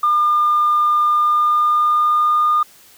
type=tone with pitch glide; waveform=sine; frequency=1205 to 1216.9 Hz; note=D6 to D#6; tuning=+44 to -39 cents; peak=-11 dBFS; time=0.03-2.63 s; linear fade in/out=5 ms; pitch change=+17 cents; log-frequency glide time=1.08-2.39 s; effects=tanh soft clip ceiling -8 dBFS + white hiss -47 dBFS RMS until 2.97 s

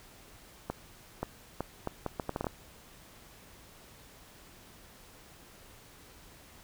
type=accelerating click train; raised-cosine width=1 ms; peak=-18 dBFS; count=11; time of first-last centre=0.7-2.468 s; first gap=530 ms; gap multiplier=0.71; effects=pink hiss -55 dBFS RMS until 6.63 s

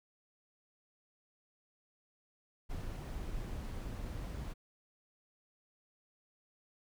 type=noise; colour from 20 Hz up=brown; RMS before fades=-41 dBFS; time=2.69-4.54 s; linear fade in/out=20 ms; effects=none

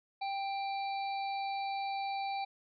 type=harmonic tone with a mistuned harmonic; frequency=788 Hz; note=G5; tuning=9 cents sharp; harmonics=1 / 3 / 5 / 6; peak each=-34 / -44 / -48 / -50 dBFS; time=0.21-2.45 s; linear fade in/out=10 ms; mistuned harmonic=6; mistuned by=-82 cents; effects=none

